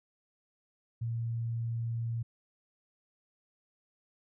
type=tone; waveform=sine; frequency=115.8 Hz; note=A#2; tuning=11 cents flat; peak=-31 dBFS; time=1.01-2.23 s; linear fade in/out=10 ms; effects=none